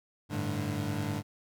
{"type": "chord", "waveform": "25% pulse", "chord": "G suspended second", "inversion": "none", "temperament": "equal with one note detuned", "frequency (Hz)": [98, 107.86, 146.83], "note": ["G2", "A2", "D3"], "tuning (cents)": [0, -34, 0], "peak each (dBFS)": -32, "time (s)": [0.29, 1.23], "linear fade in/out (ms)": 50, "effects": []}